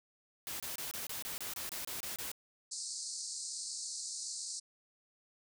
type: noise bursts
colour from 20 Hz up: white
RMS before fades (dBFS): -41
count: 12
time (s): 0.47-2.316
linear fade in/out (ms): 0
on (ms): 130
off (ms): 26
type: band-pass noise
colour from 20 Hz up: white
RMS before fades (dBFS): -42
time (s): 2.71-4.6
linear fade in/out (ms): 10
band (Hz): 4200 to 9000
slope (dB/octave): 96
effects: none